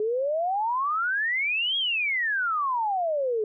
sine exponential two-way sweep, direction up then down, 416 to 3322 to 416 Hz, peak -23 dBFS, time 0-3.44 s, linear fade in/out 2 ms, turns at 1.77 s, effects none

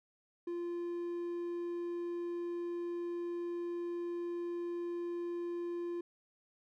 triangle tone, 346.3 Hz, F4, 15 cents flat, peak -34 dBFS, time 0.47-6.01 s, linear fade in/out 5 ms, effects none

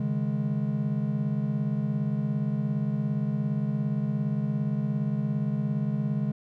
triangle chord, C# suspended second, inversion none, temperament just, 138.59 / 155.92 / 207.9 Hz, C#3 / D#3 / G#3, 0 / +4 / +2 cents, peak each -27 / -29 / -27 dBFS, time 0-6.32 s, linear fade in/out 5 ms, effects none

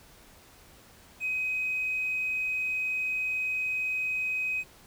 triangle tone, 2522 Hz, D#7, 23 cents sharp, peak -24 dBFS, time 1.2-4.64 s, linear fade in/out 50 ms, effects tanh soft clip ceiling -25 dBFS + pink hiss -55 dBFS RMS until 4.86 s

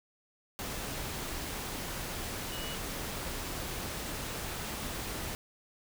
sine tone in noise, 2926 Hz, F#7, 20 cents flat, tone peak -43 dBFS, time 2.52-2.75 s, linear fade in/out 0 ms, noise pink, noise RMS -38 dBFS, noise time 0.59-5.35 s, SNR -8 dB, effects none

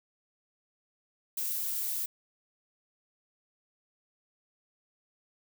violet noise, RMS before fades -33 dBFS, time 1.37-2.06 s, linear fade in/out 5 ms, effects none

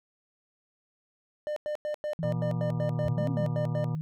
triangle tone bursts, 600 Hz, D5, 37 cents sharp, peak -27 dBFS, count 13, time 1.47-3.843 s, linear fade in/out 0 ms, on 93 ms, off 97 ms
sine tone with pitch glide, 164.81 to 156.37 Hz, E3 to D#3, 0 to +9 cents, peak -30 dBFS, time 2.19-4.01 s, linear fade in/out 0 ms, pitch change -91 cents, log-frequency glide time 2.59-2.94 s
harmonic tone, 119.7 Hz, A#2, 46 cents sharp, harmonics 1 / 2 / 3 / 4 / 5 / 6 / 7 / 8 / 10, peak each -31 / -41 / -49 / -47 / -55 / -49 / -55 / -48 / -51 dBFS, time 2.24-3.95 s, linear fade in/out 0 ms
sine linear two-way sweep, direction up then down, 57 to 283.5 to 143.7 Hz, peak -32 dBFS, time 3.04-3.48 s, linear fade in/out 20 ms, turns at 3.3 s
effects none

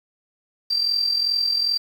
sine tone with amplitude modulation, 4699 Hz, D8, in tune, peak -16 dBFS, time 0.7-1.78 s, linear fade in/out 10 ms, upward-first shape sine, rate 42.5 Hz, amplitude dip 60%, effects 7-bit

